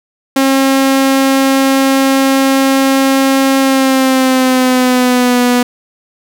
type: tone with pitch glide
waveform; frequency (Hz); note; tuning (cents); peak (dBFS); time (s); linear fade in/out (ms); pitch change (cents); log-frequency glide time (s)
sawtooth; 269.5 to 245.7; C#4 to B3; -49 to -9; -4; 0.36-5.63; 5; -160; 3.59-5.41
effects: none